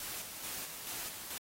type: noise with tremolo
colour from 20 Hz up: white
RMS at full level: -41 dBFS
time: 0-1.38 s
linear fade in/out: 2 ms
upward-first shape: square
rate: 2.3 Hz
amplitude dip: 40%
effects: AAC 48 kbps